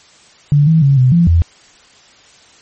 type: tone with pitch steps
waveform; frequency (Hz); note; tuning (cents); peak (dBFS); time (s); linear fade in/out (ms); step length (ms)
sine; 145.2 / 161 / 138.6 / 127.7 / 170.6 / 83.9; D3 / E3 / C#3 / C3 / F3 / E2; -19 / -41 / 0 / -42 / -40 / +31; -6; 0.52-1.42; 0; 150
effects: white hiss -45 dBFS RMS until 2.61 s + MP3 32 kbps